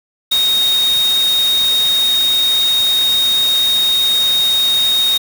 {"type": "tone in noise", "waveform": "sine", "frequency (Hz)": 3726, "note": "A#7", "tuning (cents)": -2, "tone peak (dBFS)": -11, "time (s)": [0.31, 5.18], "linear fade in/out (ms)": 10, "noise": "white", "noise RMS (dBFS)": -24, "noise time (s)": [0.31, 5.18], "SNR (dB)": 10, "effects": []}